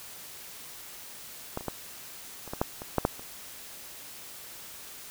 clicks, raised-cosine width 1 ms, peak -17 / -27 / -16 / -28 / -19 / -10 / -24 / -9 / -8 / -30 dBFS, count 10, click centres 1.574 / 1.609 / 1.683 / 2.477 / 2.535 / 2.615 / 2.819 / 2.983 / 3.051 / 3.195 s, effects white hiss -45 dBFS RMS until 5.1 s

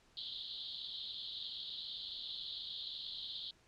white band-pass noise, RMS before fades -45 dBFS, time 0.17-3.51 s, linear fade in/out 2 ms, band 3200 to 4300 Hz, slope 96 dB/octave, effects pink hiss -68 dBFS RMS until 3.67 s + low-pass 7000 Hz 12 dB/octave

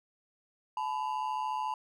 triangle ring-modulated tone, 932.3 Hz, A#5, in tune, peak -26 dBFS, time 0.77-1.74 s, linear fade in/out 2 ms, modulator 67 Hz, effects none

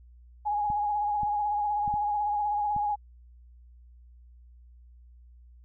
sine tone with vibrato, 830.6 Hz, G#5, in tune, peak -25 dBFS, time 0.45-2.96 s, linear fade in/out 20 ms, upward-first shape triangle, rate 16 Hz, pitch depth 40 cents each way
clicks, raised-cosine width 5 ms, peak -26 dBFS, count 5, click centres 0.702 / 1.233 / 1.878 / 1.94 / 2.764 s
effects added 60 Hz sine -50 dBFS peak until 5.64 s

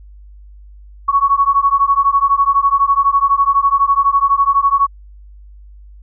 sine beating tone pair, 1108.7 / 1120.7 Hz, C#6 / C#6, 0 / +19 cents, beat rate 12 Hz, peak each -13 dBFS, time 1.08-4.87 s, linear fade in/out 10 ms, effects added 50 Hz sine -36 dBFS peak until 6.02 s

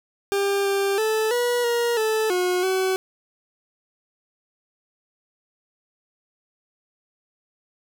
40% pulse tone with pitch steps, 398.3 / 395.6 / 437.1 / 484.7 / 473.6 / 437.3 / 361.9 / 377.1 Hz, G4 / G4 / A4 / B4 / A#4 / A4 / F#4 / F#4, +28 / +16 / -11 / -32 / +27 / -11 / -38 / +33 cents, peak -19 dBFS, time 0.32-2.96 s, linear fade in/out 0 ms, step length 330 ms, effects none

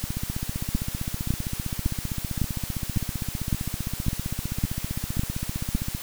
two click trains, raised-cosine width 5 ms, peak -10 / -16 dBFS, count 10 / 92, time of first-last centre 0.75-5.75 / 0.04-5.949 s, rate 1.8 / 15.4 Hz, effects white hiss -37 dBFS RMS until 6.02 s

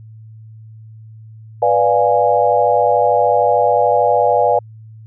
sine chord, B diminished seventh, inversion none, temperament equal, 493.9 / 587.3 / 698.5 / 830.6 Hz, B4 / D5 / F5 / Ab5, 0 / 0 / 0 / 0 cents, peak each -16 dBFS, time 1.62-4.59 s, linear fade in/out 5 ms, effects added 110 Hz sine -35 dBFS peak until 5.06 s

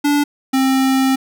square tone pair in turn, 290 / 265.1 Hz, D4 / C4, -22 / +23 cents, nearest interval major second, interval 155 cents, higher first, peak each -13 dBFS, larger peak neither, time 0.04-0.24 / 0.53-1.16 s, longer second, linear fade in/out 10 ms, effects none

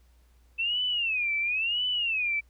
sine tone with vibrato, 2637 Hz, E7, in tune, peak -25 dBFS, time 0.58-2.41 s, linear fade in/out 20 ms, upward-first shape sine, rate 0.97 Hz, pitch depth 220 cents each way, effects added 60 Hz sine -57 dBFS peak until 2.49 s + pink hiss -69 dBFS RMS until 2.49 s

